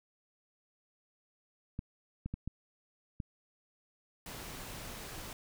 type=clicks; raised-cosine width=5 ms; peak=-25 dBFS; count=5; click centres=1.791 / 2.26 / 2.34 / 2.476 / 3.202 s
type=noise; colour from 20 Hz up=pink; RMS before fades=-45 dBFS; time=4.26-5.33 s; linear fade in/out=2 ms
effects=none